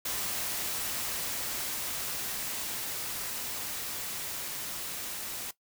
white noise with level ramp, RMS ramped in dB -33 to -38 dBFS, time 0.05-5.51 s, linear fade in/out 5 ms, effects noise-tail reverb RT60 0.1 s tail -17 dB re dry

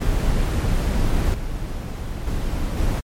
brown noise with level steps, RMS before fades -19 / -27 / -23 / -20 dBFS, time 0-3.01 s, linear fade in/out 20 ms, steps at 1.34 / 2.27 / 2.77 s, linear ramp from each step 2 ms, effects MP3 64 kbps

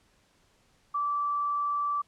sine tone, 1162 Hz, D6, 19 cents flat, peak -26 dBFS, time 0.94-2.02 s, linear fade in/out 10 ms, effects pink hiss -66 dBFS RMS until 2.07 s + low-pass 9000 Hz 12 dB/octave

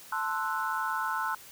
sine chord, F# half-diminished seventh, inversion first, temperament equal, 880 / 1046.5 / 1318.5 / 1480 Hz, A5 / C6 / E6 / F#6, 0 / 0 / 0 / 0 cents, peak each -34 dBFS, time 0.12-1.35 s, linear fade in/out 5 ms, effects white hiss -50 dBFS RMS until 1.51 s

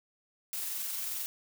blue noise with amplitude modulation, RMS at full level -35 dBFS, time 0.53-1.26 s, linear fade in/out 0 ms, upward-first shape sine, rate 22.4 Hz, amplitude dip 25%, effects none

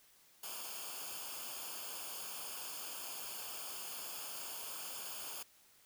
white noise with comb filter, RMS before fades -45 dBFS, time 0.43-5.43 s, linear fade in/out 5 ms, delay 0.51 ms, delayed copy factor -0.75, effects white hiss -66 dBFS RMS until 5.85 s

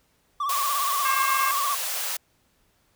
triangle tone with vibrato, 1130 Hz, C#6, 33 cents sharp, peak -22 dBFS, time 0.4-1.75 s, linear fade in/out 5 ms, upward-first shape sine, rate 17 Hz, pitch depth 77 cents each way
white high-pass noise, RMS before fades -29 dBFS, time 0.49-2.17 s, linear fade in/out 5 ms, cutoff 500 Hz, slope 48 dB/octave
harmonic tone, 535 Hz, C5, 38 cents sharp, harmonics 2 / 3 / 4 / 5, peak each -26 / -30 / -32 / -34 dBFS, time 1.05-1.51 s, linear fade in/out 2 ms
effects pink hiss -66 dBFS RMS until 2.95 s

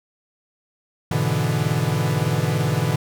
45% pulse chord, E dominant seventh, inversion first, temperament equal, 103.83 / 123.47 / 146.83 / 164.81 Hz, G#2 / B2 / D3 / E3, 0 / 0 / 0 / 0 cents, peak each -27 / -24 / -23 / -25 dBFS, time 1.11-2.96 s, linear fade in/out 5 ms, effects none

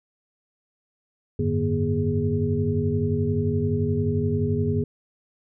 sine tone cluster, 92.6 / 104.1 / 149.7 / 239.9 / 414 Hz, F#2 / G#2 / D3 / A#3 / G#4, +2 / +5 / +33 / +50 / -5 cents, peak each -27 dBFS, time 1.39-4.84 s, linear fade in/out 5 ms, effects none

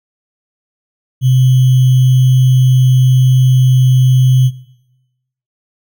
sine tone with sample-and-hold, 128.5 Hz, C3, 31 cents flat, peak -6 dBFS, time 1.21-4.51 s, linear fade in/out 50 ms, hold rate 3150 Hz, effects noise-tail reverb RT60 1.0 s tail -19 dB re dry

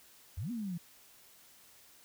sine exponential two-way sweep, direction up then down, 73.8 to 250 to 164.1 Hz, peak -35 dBFS, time 0.37-0.78 s, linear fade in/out 10 ms, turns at 0.51 s, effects white hiss -60 dBFS RMS until 2.04 s

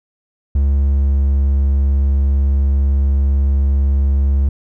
triangle tone with pitch glide, 69.6 to 68.96 Hz, C#2 to C#2, +8 to -8 cents, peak -9 dBFS, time 0.55-4.49 s, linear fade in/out 5 ms, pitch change -16 cents, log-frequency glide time 0.71-1.41 s, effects none

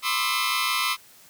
15% pulse tone cluster, 1012 / 1078 / 1204 / 1310 Hz, B5 / C#6 / D6 / E6, +42 / -49 / +43 / -11 cents, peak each -22 dBFS, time 0.02-0.97 s, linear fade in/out 50 ms, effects white hiss -52 dBFS RMS until 1.29 s

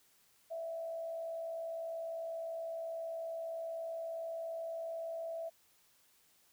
sine tone with frequency modulation, 659.3 Hz, E5, in tune, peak -38 dBFS, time 0.5-5.5 s, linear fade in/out 20 ms, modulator 59.8 Hz, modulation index 0.35, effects white hiss -69 dBFS RMS until 6.52 s

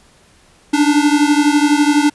square beating tone pair, 289.5 / 301.5 Hz, D4 / D4, -25 / +46 cents, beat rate 12 Hz, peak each -13 / -15 dBFS, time 0.73-2.1 s, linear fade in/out 10 ms, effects pink hiss -50 dBFS RMS until 2.14 s + resampled to 24000 Hz

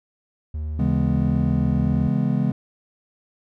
triangle tone with vibrato, 76 Hz, D#2, 40 cents flat, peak -23 dBFS, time 0.54-2.08 s, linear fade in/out 5 ms, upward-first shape square, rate 1.4 Hz, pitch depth 12 cents each way
triangle chord, C# minor seventh, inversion none, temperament just, 138.59 / 166.31 / 207.9 / 249.5 Hz, C#3 / E3 / G#3 / B3, 0 / +16 / +2 / +18 cents, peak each -21 / -23 / -21 / -24 dBFS, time 0.79-2.52 s, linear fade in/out 5 ms
effects none

